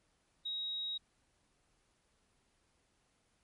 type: tone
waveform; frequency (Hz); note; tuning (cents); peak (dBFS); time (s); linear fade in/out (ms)
sine; 3800; A#7; +33; -36; 0.45-0.98; 10
effects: pink hiss -75 dBFS RMS until 3.43 s + MP3 48 kbps